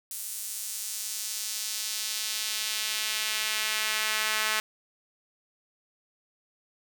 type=tone with high-pass filter sweep; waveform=sawtooth; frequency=216.2 Hz; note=A3; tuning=30 cents flat; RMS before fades=-31 dBFS; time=0.11-4.6 s; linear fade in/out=2 ms; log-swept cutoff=9400 to 1600 Hz; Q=1; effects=none